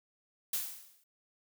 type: noise with exponential decay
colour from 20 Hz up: blue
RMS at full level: -31 dBFS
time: 0.53-1.04 s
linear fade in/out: 5 ms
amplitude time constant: 110 ms
effects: none